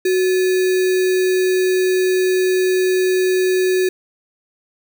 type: tone with sample-and-hold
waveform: sine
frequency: 370 Hz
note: F#4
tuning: in tune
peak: -13 dBFS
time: 0.05-3.89 s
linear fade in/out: 5 ms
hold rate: 2100 Hz
effects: none